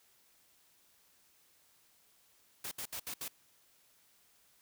white noise bursts, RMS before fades -41 dBFS, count 5, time 2.64-3.282 s, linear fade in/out 5 ms, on 74 ms, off 68 ms, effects white hiss -68 dBFS RMS until 4.61 s

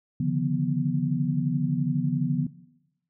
sine tone cluster, 140.4 / 152.2 / 175 / 245 Hz, C#3 / D#3 / F3 / B3, +22 / -38 / +4 / -14 cents, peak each -28 dBFS, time 0.2-2.47 s, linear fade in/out 5 ms, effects noise-tail reverb RT60 0.9 s tail -18 dB re dry

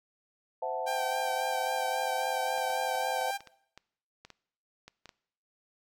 sine chord, F# half-diminished seventh, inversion second, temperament equal with one note detuned, 516.6 / 659.3 / 740 / 880 Hz, C5 / E5 / F#5 / A5, -22 / 0 / 0 / 0 cents, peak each -36 dBFS, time 0.62-3.31 s, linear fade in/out 5 ms
sawtooth tone with vibrato, 784 Hz, G5, in tune, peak -28 dBFS, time 0.86-3.38 s, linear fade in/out 20 ms, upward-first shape sine, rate 3.7 Hz, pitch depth 28 cents each way
clicks, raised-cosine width 0.2 ms, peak -30 dBFS, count 12, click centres 2.582 / 2.702 / 2.953 / 3.213 / 3.406 / 3.473 / 3.776 / 4.25 / 4.303 / 4.88 / 5.057 / 5.092 s
effects noise-tail reverb RT60 0.7 s tail -21 dB re dry

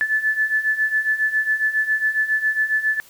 sine beating tone pair, 1736 / 1743.3 Hz, A6 / A6, -24 / -17 cents, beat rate 7.3 Hz, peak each -23 / -19 dBFS, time 0.01-3 s, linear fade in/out 0 ms, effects white hiss -49 dBFS RMS until 3.09 s

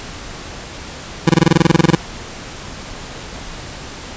25% pulse tone bursts, 164.81 Hz, E3, in tune, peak -3 dBFS, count 15, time 1.27-1.953 s, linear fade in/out 5 ms, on 25 ms, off 22 ms, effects pink hiss -31 dBFS RMS until 4.16 s + resampled to 16000 Hz

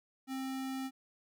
square tone, 264.6 Hz, C4, 20 cents sharp, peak -37 dBFS, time 0.27-0.91 s, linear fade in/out 50 ms, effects none

